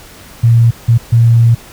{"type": "tone bursts at uneven times", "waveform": "sine", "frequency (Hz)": 116.4, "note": "A#2", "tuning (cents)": -2, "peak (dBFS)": -4, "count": 3, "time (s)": [[0.43, 0.71], [0.88, 0.98], [1.12, 1.55]], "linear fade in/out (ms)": 10, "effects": ["pink hiss -36 dBFS RMS until 1.72 s"]}